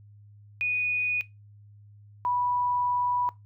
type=tone pair in turn; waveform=sine; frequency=2474 / 981.8 Hz; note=D#7 / B5; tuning=-10 / -10 cents; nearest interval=octave + major third; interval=1600 cents; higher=first; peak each=-24 dBFS; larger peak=neither; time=0.61-1.21 / 2.25-3.29 s; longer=second; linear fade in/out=0 ms; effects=noise-tail reverb RT60 0.2 s tail -20 dB re dry + added 103 Hz sine -49 dBFS peak until 3.45 s